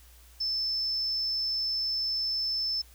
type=tone; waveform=sine; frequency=5274 Hz; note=E8; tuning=in tune; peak=-27 dBFS; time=0.4-2.82 s; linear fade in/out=10 ms; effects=added 60 Hz sine -53 dBFS peak until 2.94 s + white hiss -58 dBFS RMS until 2.94 s